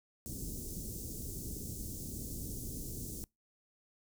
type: band-stop noise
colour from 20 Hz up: pink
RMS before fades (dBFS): -42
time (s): 0.26-3.24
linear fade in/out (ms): 0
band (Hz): 370 to 6300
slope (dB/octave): 24
effects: noise-tail reverb RT60 0.2 s tail -25 dB re dry